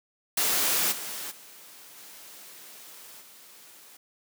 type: noise with level steps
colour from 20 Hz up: white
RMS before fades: -25 / -36 / -49 / -47 / -51 dBFS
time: 0.37-3.97 s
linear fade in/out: 5 ms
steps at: 0.91 / 1.3 / 1.96 / 3.2 s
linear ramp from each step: 20 ms
effects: high-pass 200 Hz 12 dB/octave